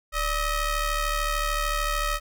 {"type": "ring-modulated tone", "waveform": "sawtooth", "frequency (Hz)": 622.3, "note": "D#5", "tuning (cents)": 0, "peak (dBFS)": -17, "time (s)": [0.12, 2.2], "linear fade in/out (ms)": 50, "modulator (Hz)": 659, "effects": []}